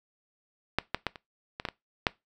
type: clicks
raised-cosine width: 0.3 ms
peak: -8 / -10 / -11 / -26 / -19 / -14 / -18 / -6 dBFS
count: 8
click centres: 0.786 / 0.946 / 1.067 / 1.158 / 1.599 / 1.652 / 1.687 / 2.068 s
effects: noise-tail reverb RT60 0.2 s tail -21 dB re dry